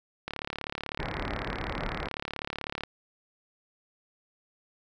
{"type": "click train", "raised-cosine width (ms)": 0.3, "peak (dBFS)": -17, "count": 93, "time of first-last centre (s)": [0.28, 2.836], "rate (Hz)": 36}
{"type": "low-pass noise", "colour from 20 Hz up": "pink", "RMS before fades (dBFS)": -35, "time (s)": [0.99, 2.08], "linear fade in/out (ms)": 5, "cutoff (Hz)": 2200, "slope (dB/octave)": 96}
{"effects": []}